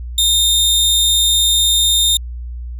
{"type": "tone with amplitude modulation", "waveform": "sawtooth", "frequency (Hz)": 3656, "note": "A#7", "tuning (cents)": -34, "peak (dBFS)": -7, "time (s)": [0.18, 2.17], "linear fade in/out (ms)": 2, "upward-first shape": "sine", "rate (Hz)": 292, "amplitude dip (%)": 25, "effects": ["added 60 Hz sine -24 dBFS peak until 2.79 s"]}